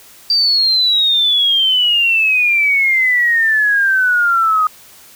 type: exponential sweep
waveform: sine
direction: down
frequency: 4699 to 1242 Hz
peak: -10 dBFS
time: 0.3-4.67 s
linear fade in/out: 2 ms
effects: white hiss -42 dBFS RMS until 5.15 s